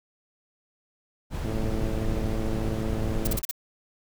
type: noise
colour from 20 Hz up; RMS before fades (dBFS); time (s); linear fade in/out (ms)
brown; -29; 1.3-3.42; 50
type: click train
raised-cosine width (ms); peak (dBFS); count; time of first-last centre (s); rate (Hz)
2; -20; 211; 1.45-3.359; 110
type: noise bursts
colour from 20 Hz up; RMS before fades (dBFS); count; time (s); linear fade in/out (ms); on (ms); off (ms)
blue; -28; 5; 3.25-3.512; 5; 22; 38
effects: none